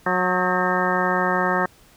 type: harmonic tone with a mistuned harmonic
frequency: 182.5 Hz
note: F#3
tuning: 24 cents flat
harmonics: 1 / 2 / 3 / 4 / 5 / 6 / 7 / 9 / 10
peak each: -27 / -27 / -27 / -27 / -27 / -27 / -27 / -27 / -27 dBFS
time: 0.06-1.66 s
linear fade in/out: 5 ms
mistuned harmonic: 9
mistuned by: -51 cents
effects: pink hiss -53 dBFS RMS until 1.96 s